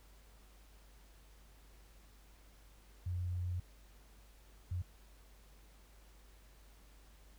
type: tone bursts at uneven times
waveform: sine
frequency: 89.2 Hz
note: F2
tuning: 37 cents sharp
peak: -35 dBFS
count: 2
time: 3.06-3.6 / 4.71-4.82 s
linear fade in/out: 5 ms
effects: added 50 Hz sine -59 dBFS peak until 7.38 s + pink hiss -66 dBFS RMS until 7.38 s